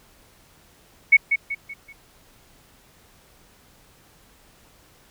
sine tone with echo, 2217 Hz, C#7, in tune, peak -8 dBFS, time 1.12-1.17 s, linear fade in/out 10 ms, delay 190 ms, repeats 4, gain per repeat -8 dB, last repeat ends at 1.93 s, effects pink hiss -55 dBFS RMS until 5.1 s

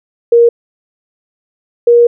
sine tone pair in turn, 470 / 474.6 Hz, A#4 / A#4, +14 / +31 cents, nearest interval unison, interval 17 cents, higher second, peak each -3 dBFS, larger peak neither, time 0.32-0.49 / 1.87-2.07 s, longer second, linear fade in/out 5 ms, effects none

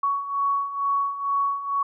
sine beating tone pair, 1117 / 1119.2 Hz, C#6 / C#6, +13 / +16 cents, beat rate 2.2 Hz, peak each -28 / -23 dBFS, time 0.03-1.83 s, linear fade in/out 5 ms, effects none

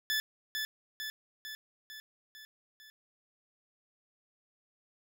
20% pulse tone with echo, 1737 Hz, A6, 23 cents flat, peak -24 dBFS, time 0.1-0.2 s, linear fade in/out 0 ms, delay 450 ms, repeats 6, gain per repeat -4 dB, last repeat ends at 2.9 s, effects none

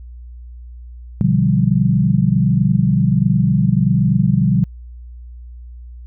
sine chord, G dominant seventh, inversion first, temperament equal, 123.47 / 146.83 / 174.61 / 196 Hz, B2 / D3 / F3 / G3, 0 / 0 / 0 / 0 cents, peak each -17 dBFS, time 1.21-4.64 s, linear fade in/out 0 ms, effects added 60 Hz sine -32 dBFS peak until 6.06 s

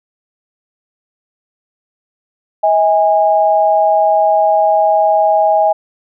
sine tone pair together, 640 / 820.4 Hz, D#5 / G#5, +49 / -21 cents, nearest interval major third, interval 430 cents, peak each -11 dBFS, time 2.63-5.73 s, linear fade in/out 10 ms, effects none

